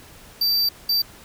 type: tone bursts at uneven times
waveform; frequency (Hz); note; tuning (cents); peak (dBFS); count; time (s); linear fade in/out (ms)
square; 4662; D8; -14; -18; 2; 0.41-0.69 / 0.89-1.02; 5
effects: pink hiss -46 dBFS RMS until 1.24 s